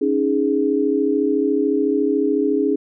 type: chord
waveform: sine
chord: C# suspended second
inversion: none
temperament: equal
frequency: 277.2 / 311.1 / 415.3 Hz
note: C#4 / D#4 / G#4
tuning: 0 / 0 / 0 cents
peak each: -20 / -21 / -19 dBFS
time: 0.01-2.76 s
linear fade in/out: 10 ms
effects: none